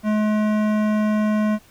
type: tone with hard clipping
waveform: sine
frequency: 213 Hz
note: G#3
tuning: 44 cents sharp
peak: -19 dBFS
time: 0.03-1.59 s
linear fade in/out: 50 ms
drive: 16 dB
effects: pink hiss -52 dBFS RMS until 1.7 s